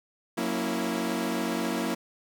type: chord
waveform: sawtooth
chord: F# dominant seventh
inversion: none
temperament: equal with one note detuned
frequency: 182.34 / 233.1 / 277.2 / 329.6 Hz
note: F#3 / A#3 / C#4 / E4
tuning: -25 / 0 / 0 / 0 cents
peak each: -31 / -27 / -31 / -28 dBFS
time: 0.37-1.95 s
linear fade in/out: 10 ms
effects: none